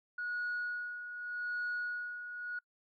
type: tone with tremolo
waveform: sine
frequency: 1455 Hz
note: F#6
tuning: 29 cents flat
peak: -32 dBFS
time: 0.18-2.59 s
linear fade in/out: 5 ms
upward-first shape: sine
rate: 0.84 Hz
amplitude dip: 65%
effects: noise-tail reverb RT60 0.1 s tail -26 dB re dry + tanh soft clip ceiling -31 dBFS